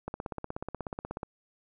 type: click train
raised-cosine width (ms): 1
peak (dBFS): -21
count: 20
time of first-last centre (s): 0.08-1.232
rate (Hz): 16.5
effects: none